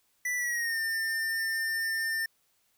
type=tone with pitch glide; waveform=square; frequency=1975.5 to 1801.1 Hz; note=B6 to A6; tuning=0 to +40 cents; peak=-29 dBFS; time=0.25-2.26 s; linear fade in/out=5 ms; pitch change=-160 cents; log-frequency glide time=0.36-0.8 s; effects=white hiss -71 dBFS RMS until 2.77 s